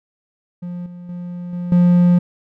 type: tone with level steps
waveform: triangle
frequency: 176.3 Hz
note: F3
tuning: 17 cents sharp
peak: -23 / -30 / -24 / -20 / -7 dBFS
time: 0.62-2.19 s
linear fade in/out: 10 ms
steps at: 0.86 / 1.09 / 1.53 / 1.72 s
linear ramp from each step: 2 ms
effects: none